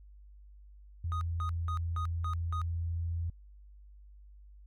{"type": "tone", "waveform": "sine", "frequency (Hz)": 84.2, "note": "E2", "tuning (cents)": 37, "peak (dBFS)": -31, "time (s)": [1.04, 3.3], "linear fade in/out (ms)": 5}
{"type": "tone bursts", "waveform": "triangle", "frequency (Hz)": 1244.5, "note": "D#6", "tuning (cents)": 0, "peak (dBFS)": -34, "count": 6, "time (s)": [1.12, 2.616], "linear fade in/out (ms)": 0, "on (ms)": 91, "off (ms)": 190}
{"effects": ["added 50 Hz sine -51 dBFS peak until 4.66 s"]}